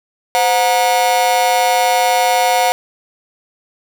45% pulse tone with amplitude modulation, 728 Hz, F#5, 28 cents flat, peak -7 dBFS, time 0.35-2.72 s, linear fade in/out 0 ms, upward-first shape sine, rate 212 Hz, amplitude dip 100%, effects none

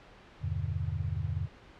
sine chord, E minor seventh, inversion none, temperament just, 82.41 / 98.89 / 123.61 / 148.33 Hz, E2 / G2 / B2 / D3, 0 / +16 / +2 / +18 cents, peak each -35 / -34 / -38 / -37 dBFS, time 0.4-1.49 s, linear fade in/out 50 ms, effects pink hiss -54 dBFS RMS until 1.79 s + low-pass 3000 Hz 12 dB/octave

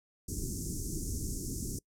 pink band-stop noise, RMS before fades -36 dBFS, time 0.28-1.79 s, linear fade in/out 5 ms, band 380 to 5700 Hz, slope 48 dB/octave, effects noise-tail reverb RT60 0.1 s tail -24 dB re dry + low-pass 11000 Hz 12 dB/octave

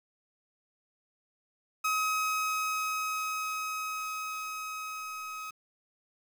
30% pulse tone with level ramp, 1270 Hz, D#6, 35 cents sharp, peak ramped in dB -24 to -36 dBFS, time 1.84-5.51 s, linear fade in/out 10 ms, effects 9-bit

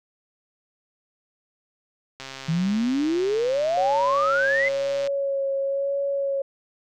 click train, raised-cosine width 0.2 ms, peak -19 dBFS, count 386, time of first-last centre 2.2-5.073 s, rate 134 Hz
sine exponential sweep, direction up, 155.56 to 2100 Hz, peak -20 dBFS, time 2.48-4.69 s, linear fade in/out 10 ms
sine tone with vibrato, 553 Hz, C#5, 4 cents flat, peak -22 dBFS, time 3.77-6.42 s, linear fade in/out 5 ms, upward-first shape sine, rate 1 Hz, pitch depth 19 cents each way
effects none

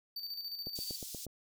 square tone with tremolo, 4592 Hz, D8, 40 cents flat, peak -38 dBFS, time 0.16-0.96 s, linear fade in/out 5 ms, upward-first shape square, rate 14 Hz, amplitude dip 50%
click train, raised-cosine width 2 ms, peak -31 dBFS, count 6, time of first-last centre 0.67-1.267 s, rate 8.38 Hz
pink high-pass noise, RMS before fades -45 dBFS, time 0.75-1.26 s, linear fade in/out 10 ms, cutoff 4300 Hz, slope 24 dB/octave
effects none

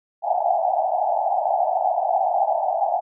white band-pass noise, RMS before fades -21 dBFS, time 0.22-3.01 s, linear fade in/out 50 ms, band 640 to 830 Hz, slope 96 dB/octave, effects none

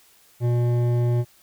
sine tone with hard clipping, 120.5 Hz, B2, 42 cents flat, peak -20 dBFS, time 0.4-1.25 s, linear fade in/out 50 ms, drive 11 dB, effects white hiss -56 dBFS RMS until 1.42 s

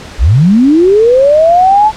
sine linear sweep, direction up, 40.59 to 880 Hz, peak -3 dBFS, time 0.18-1.92 s, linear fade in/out 50 ms, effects pink hiss -29 dBFS RMS until 1.96 s + low-pass 6000 Hz 12 dB/octave

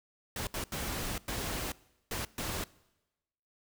pink noise bursts at uneven times, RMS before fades -36 dBFS, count 6, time 0.36-0.47 / 0.54-0.64 / 0.72-1.18 / 1.28-1.72 / 2.11-2.25 / 2.38-2.64 s, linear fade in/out 2 ms, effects noise-tail reverb RT60 1.0 s tail -22 dB re dry

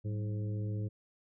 harmonic tone with a mistuned harmonic, 105.9 Hz, G#2, 34 cents sharp, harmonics 1 / 2 / 3 / 4 / 5, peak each -33 / -44 / -46 / -49 / -52 dBFS, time 0.04-0.89 s, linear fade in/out 20 ms, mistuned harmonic 2, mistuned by -130 cents, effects none

